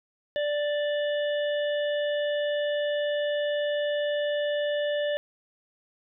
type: harmonic tone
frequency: 587.3 Hz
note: D5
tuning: in tune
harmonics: 1 / 3 / 5 / 6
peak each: -25 / -35 / -39 / -41 dBFS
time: 0.36-5.17 s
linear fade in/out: 0 ms
effects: none